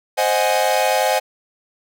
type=chord; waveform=45% pulse; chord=Ab dominant seventh; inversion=first; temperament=equal; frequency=523.3 / 622.3 / 740 / 830.6 Hz; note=C5 / Eb5 / Gb5 / Ab5; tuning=0 / 0 / 0 / 0 cents; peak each=-21 dBFS; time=0.17-1.2 s; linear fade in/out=20 ms; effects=none